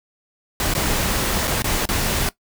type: noise with dropouts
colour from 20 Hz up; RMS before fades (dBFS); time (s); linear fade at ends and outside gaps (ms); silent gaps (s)
pink; -21; 0.6-2.29; 1; 0.738-0.75 / 1.473-1.477 / 1.621-1.643 / 1.855-1.889
effects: noise-tail reverb RT60 0.1 s tail -18 dB re dry